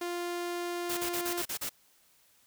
sawtooth tone, 349.2 Hz, F4, in tune, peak -29 dBFS, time 0.01-1.42 s, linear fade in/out 5 ms
white noise bursts, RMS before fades -35 dBFS, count 7, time 0.89-1.695 s, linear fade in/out 10 ms, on 85 ms, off 35 ms
effects white hiss -65 dBFS RMS until 2.46 s

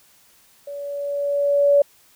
sine tone with level ramp, 570 Hz, C#5, 48 cents sharp, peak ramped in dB -30 to -10 dBFS, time 0.67-1.82 s, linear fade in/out 5 ms, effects white hiss -55 dBFS RMS until 2.15 s

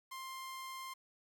sawtooth tone, 1053 Hz, C6, 11 cents sharp, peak -40 dBFS, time 0.11-0.94 s, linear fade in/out 10 ms, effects 11-bit

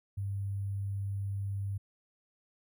sine tone with sample-and-hold, 99.1 Hz, G2, 19 cents sharp, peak -32 dBFS, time 0.17-1.78 s, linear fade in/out 10 ms, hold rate 11025 Hz, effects none

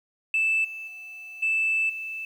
sine tone with level steps, 2637 Hz, E7, in tune, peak -19 / -34 / -38 / -20 / -31 dBFS, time 0.34-2.25 s, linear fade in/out 2 ms, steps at 0.64 / 0.87 / 1.42 / 1.89 s, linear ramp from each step 10 ms, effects tanh soft clip ceiling -17 dBFS + 9-bit

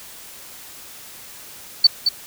sine tone with echo, 4507 Hz, C#8, 28 cents sharp, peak -6 dBFS, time 1.84-1.87 s, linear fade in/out 5 ms, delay 220 ms, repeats 1, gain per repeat -7 dB, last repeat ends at 2.09 s, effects white hiss -40 dBFS RMS until 2.26 s

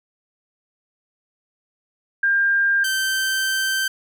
sine / sawtooth tone pair in turn, 1600 / 1554.5 Hz, G6 / G6, +35 / -15 cents, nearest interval unison, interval 50 cents, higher first, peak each -15 / -16 dBFS, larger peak first, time 2.23-2.84 / 2.84-3.88 s, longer second, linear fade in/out 5 ms, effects none

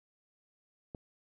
click, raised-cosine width 2 ms, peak -29 dBFS, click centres 0.948 s, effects none

